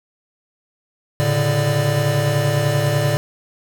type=tone cluster; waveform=square; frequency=111.8 / 135 / 145.2 / 591 Hz; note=A2 / C#3 / D3 / D5; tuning=+28 / -45 / -19 / +11 cents; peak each=-22 / -26 / -20 / -23 dBFS; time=1.2-3.17 s; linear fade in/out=0 ms; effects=none